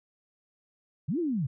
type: linear two-way sweep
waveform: sine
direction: up then down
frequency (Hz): 116.1 to 362.7 to 116.1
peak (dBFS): -26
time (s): 1.08-1.47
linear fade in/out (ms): 10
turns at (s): 1.19
effects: none